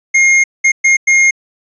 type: tone bursts at uneven times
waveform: square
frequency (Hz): 2135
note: C7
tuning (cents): +34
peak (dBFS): -7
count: 4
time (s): 0.14-0.44 / 0.64-0.72 / 0.84-0.97 / 1.07-1.31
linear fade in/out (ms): 10
effects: resampled to 16000 Hz